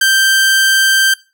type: tone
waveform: sawtooth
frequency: 1568 Hz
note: G6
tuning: in tune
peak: -5 dBFS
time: 0.01-1.14 s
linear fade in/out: 5 ms
effects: noise-tail reverb RT60 0.3 s tail -20 dB re dry